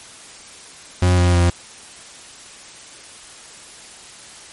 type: tone with pitch steps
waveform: 40% pulse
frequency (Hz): 89.9 / 88.56 / 87.24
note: F#2 / F2 / F2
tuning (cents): -49 / +25 / -1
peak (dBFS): -11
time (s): 1.02-1.5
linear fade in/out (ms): 5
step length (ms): 160
effects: white hiss -40 dBFS RMS until 4.52 s + MP3 48 kbps